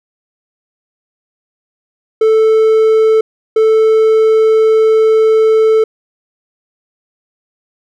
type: tone bursts at uneven times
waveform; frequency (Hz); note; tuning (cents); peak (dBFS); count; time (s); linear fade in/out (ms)
triangle; 440; A4; 0; -4; 2; 2.21-3.21 / 3.56-5.84; 5
effects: none